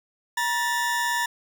40% pulse tone pair together, 952 / 1766.3 Hz, A#5 / A6, +36 / +6 cents, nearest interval major seventh, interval 1070 cents, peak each -25 dBFS, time 0.37-1.26 s, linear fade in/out 5 ms, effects none

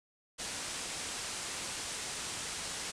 white low-pass noise, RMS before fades -40 dBFS, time 0.38-2.92 s, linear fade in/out 20 ms, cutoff 9400 Hz, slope 48 dB/octave, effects none

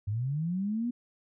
sine linear sweep, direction up, 97 to 246.9 Hz, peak -28 dBFS, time 0.07-0.91 s, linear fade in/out 10 ms, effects none

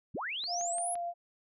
sine linear sweep, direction up, 65.41 to 10980 Hz, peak -34 dBFS, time 0.14-0.95 s, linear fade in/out 10 ms
click train, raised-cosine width 0.3 ms, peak -34 dBFS, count 4, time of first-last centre 0.44-0.955 s, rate 5.83 Hz
sine tone with vibrato, 697 Hz, F5, 4 cents flat, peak -33 dBFS, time 0.47-1.14 s, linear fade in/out 50 ms, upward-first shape sine, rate 3 Hz, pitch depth 16 cents each way
effects none

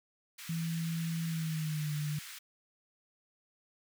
pink high-pass noise, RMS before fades -47 dBFS, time 0.38-2.39 s, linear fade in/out 10 ms, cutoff 1500 Hz, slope 24 dB/octave
sine tone with pitch glide, 164.81 to 149.4 Hz, E3 to D3, 0 to +30 cents, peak -32 dBFS, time 0.49-2.19 s, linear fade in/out 5 ms, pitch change -170 cents, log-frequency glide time 1.25-1.91 s
effects none

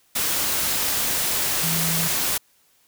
sine tone in noise, 164.81 Hz, E3, in tune, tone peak -26 dBFS, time 1.63-2.08 s, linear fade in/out 10 ms, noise white, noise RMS -23 dBFS, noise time 0.15-2.38 s, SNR -6 dB, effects white hiss -61 dBFS RMS until 2.87 s

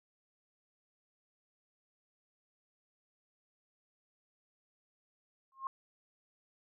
sine tone with exponential growth, 1071 Hz, C6, 40 cents sharp, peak -31 dBFS, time 5.52-5.67 s, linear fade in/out 1 ms, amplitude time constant 31 ms, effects none

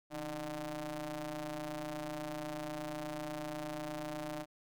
sawtooth ring-modulated tone, 147.3 Hz, D3, 6 cents sharp, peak -32 dBFS, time 0.1-4.46 s, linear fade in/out 50 ms, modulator 456 Hz, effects none

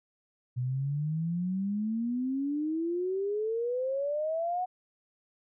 sine exponential sweep, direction up, 122 to 743 Hz, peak -28 dBFS, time 0.56-4.66 s, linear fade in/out 20 ms, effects none

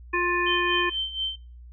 harmonic tone, 352.7 Hz, F4, 17 cents sharp, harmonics 1 / 3 / 5 / 7, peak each -27 / -27 / -27 / -27 dBFS, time 0.13-0.9 s, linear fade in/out 10 ms
sine tone with tremolo, 3107 Hz, G7, 16 cents flat, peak -24 dBFS, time 0.46-1.36 s, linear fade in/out 10 ms, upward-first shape sine, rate 4.2 Hz, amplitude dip 75%
effects noise-tail reverb RT60 0.3 s tail -20 dB re dry + added 60 Hz sine -42 dBFS peak until 1.72 s

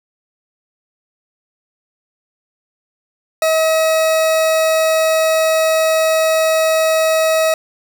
40% pulse tone, 639 Hz, D#5, 46 cents sharp, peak -11 dBFS, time 3.42-7.54 s, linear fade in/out 2 ms, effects none

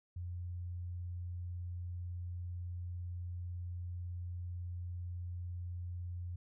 sine tone, 88.2 Hz, F2, 18 cents sharp, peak -39 dBFS, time 0.16-6.36 s, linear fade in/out 5 ms, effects none

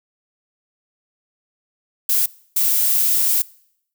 violet noise bursts at uneven times, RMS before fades -17 dBFS, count 2, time 2.09-2.26 / 2.56-3.42 s, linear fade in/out 5 ms, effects noise-tail reverb RT60 0.7 s tail -23 dB re dry

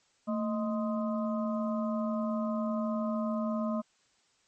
harmonic tone with a mistuned harmonic, 208.4 Hz, G#3, 6 cents sharp, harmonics 1 / 3 / 5 / 6, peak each -30 / -35 / -41 / -42 dBFS, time 0.27-3.82 s, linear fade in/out 20 ms, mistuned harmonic 1, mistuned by +120 cents, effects white hiss -69 dBFS RMS until 4.47 s + MP3 32 kbps

